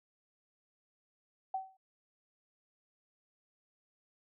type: tone with exponential decay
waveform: sine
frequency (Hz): 763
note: G5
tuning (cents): -47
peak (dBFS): -30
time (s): 1.54-1.77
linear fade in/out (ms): 5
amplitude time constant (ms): 50
effects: none